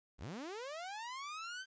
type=linear sweep; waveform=sawtooth; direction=up; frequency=34.96 to 1574 Hz; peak=-39 dBFS; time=0.18-1.66 s; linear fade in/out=50 ms; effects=resampled to 16000 Hz + 12-bit